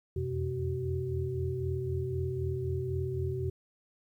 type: tone cluster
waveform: sine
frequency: 85.3 / 89.2 / 127.7 / 378.3 Hz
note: F2 / F2 / C3 / F#4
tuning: -40 / +37 / -42 / +38 cents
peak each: -39 / -36 / -34 / -35 dBFS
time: 0.16-3.5 s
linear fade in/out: 5 ms
effects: 11-bit